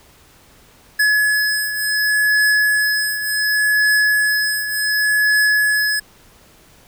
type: beating tone pair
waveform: square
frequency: 1700 / 1700.68 Hz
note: G#6 / G#6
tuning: +40 / +41 cents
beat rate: 0.68 Hz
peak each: -16 / -22 dBFS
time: 0.99-6 s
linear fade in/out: 10 ms
effects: pink hiss -49 dBFS RMS until 6.87 s